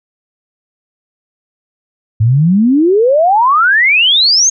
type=exponential sweep; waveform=sine; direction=up; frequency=103.83 to 6650 Hz; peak=-6 dBFS; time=2.2-4.5 s; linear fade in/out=10 ms; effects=none